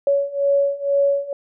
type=beating tone pair; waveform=sine; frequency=560 / 562.1 Hz; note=C#5 / C#5; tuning=+18 / +24 cents; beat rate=2.1 Hz; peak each=-20 / -18 dBFS; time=0.07-1.33 s; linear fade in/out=2 ms; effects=none